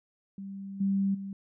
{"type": "tone with level steps", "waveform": "sine", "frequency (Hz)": 196, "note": "G3", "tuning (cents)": 0, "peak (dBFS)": [-37, -24, -35], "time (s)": [0.38, 1.33], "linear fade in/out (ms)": 2, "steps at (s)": [0.8, 1.14], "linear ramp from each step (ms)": 10, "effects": []}